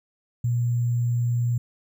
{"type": "tone with sample-and-hold", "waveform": "sine", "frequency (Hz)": 120.1, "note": "B2", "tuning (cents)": -48, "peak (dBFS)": -20, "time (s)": [0.44, 1.58], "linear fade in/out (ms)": 5, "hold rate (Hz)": 7350, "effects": []}